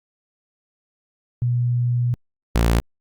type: tone pair in turn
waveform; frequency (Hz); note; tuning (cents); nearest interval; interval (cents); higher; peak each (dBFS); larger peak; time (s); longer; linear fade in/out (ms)
sine / sawtooth; 121.6 / 57.39; B2 / A#1; -26 / -26; octave + minor second; 1300; first; -17 / -11; second; 1.42-2.14 / 2.55-2.8; first; 0
effects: Opus 48 kbps